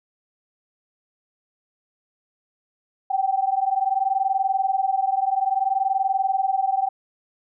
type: tone pair together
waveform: sine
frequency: 763.4 / 784 Hz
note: G5 / G5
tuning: -46 / 0 cents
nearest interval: unison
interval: 46 cents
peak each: -22 / -22 dBFS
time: 3.1-6.89 s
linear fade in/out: 10 ms
effects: none